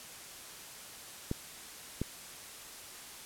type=clicks; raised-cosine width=3 ms; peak=-19 dBFS; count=2; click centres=1.314 / 2.016 s; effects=white hiss -48 dBFS RMS until 3.25 s + low-pass 12000 Hz 12 dB/octave